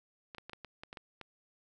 clicks, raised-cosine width 0.3 ms, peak -29 dBFS, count 9, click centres 0.348 / 0.383 / 0.496 / 0.533 / 0.647 / 0.835 / 0.929 / 0.972 / 1.213 s, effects none

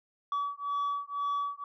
sine beating tone pair, 1141 / 1143 Hz, C#6 / D6, +50 / -47 cents, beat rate 2 Hz, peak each -31 dBFS, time 0.32-1.64 s, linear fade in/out 2 ms, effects tanh soft clip ceiling -27 dBFS

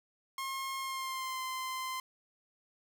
sawtooth tone with pitch glide, 1073 to 1037.6 Hz, C6 to C6, +43 to -15 cents, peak -32 dBFS, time 0.38-2 s, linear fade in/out 2 ms, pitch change -58 cents, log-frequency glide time 0.79-1.4 s, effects none

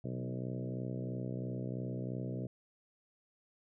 harmonic tone with a mistuned harmonic, 63 Hz, B1, 35 cents sharp, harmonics 2 / 3 / 4 / 5 / 6 / 7 / 8 / 9 / 10, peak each -39 / -43 / -45 / -47 / -49 / -50 / -51 / -52 / -53 dBFS, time 0.04-2.47 s, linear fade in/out 5 ms, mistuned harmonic 3, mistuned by -22 cents, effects none

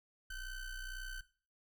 square ring-modulated tone, 755 Hz, F#5, 35 cents sharp, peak -40 dBFS, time 0.3-1.21 s, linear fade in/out 5 ms, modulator 786 Hz, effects noise-tail reverb RT60 0.4 s tail -17 dB re dry

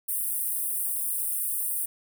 pink high-pass noise, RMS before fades -29 dBFS, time 0.08-1.86 s, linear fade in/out 10 ms, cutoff 8700 Hz, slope 96 dB/octave, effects none

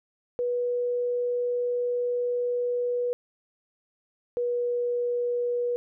sine tone pair in turn, 487.7 / 484.1 Hz, B4 / B4, -22 / -35 cents, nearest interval unison, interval 13 cents, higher first, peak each -24 dBFS, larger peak neither, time 0.39-3.13 / 4.37-5.76 s, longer first, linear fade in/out 0 ms, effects none

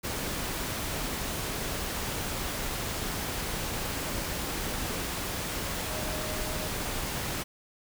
sine tone in noise, 619 Hz, D#5, 9 cents flat, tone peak -40 dBFS, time 5.89-6.68 s, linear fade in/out 20 ms, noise pink, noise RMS -33 dBFS, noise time 0.03-7.44 s, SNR -10 dB, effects none

